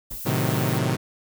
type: noise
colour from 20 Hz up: violet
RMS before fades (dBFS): -35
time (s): 0.1-0.79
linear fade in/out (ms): 10
type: noise with exponential decay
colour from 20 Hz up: brown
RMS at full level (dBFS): -33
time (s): 0.11-0.29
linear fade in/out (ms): 2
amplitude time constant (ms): 38
type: chord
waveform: sawtooth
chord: A diminished seventh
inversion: none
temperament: equal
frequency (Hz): 110 / 130.81 / 155.56 / 185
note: A2 / C3 / Eb3 / Gb3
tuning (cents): 0 / 0 / 0 / 0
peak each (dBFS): -23 / -21 / -23 / -26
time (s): 0.25-0.97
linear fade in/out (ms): 20
effects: none